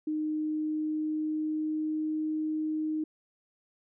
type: tone with pitch glide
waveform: sine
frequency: 307.8 to 310.5 Hz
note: D#4 to D#4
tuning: -19 to -3 cents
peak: -28 dBFS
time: 0.07-3.04 s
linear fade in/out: 5 ms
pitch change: +16 cents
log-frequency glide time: 0.33-2.33 s
effects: none